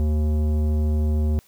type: tone with tanh clipping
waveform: sine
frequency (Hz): 76.1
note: D#2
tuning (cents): -38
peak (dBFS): -20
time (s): 0-1.39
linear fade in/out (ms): 0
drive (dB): 14
effects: white hiss -57 dBFS RMS until 1.47 s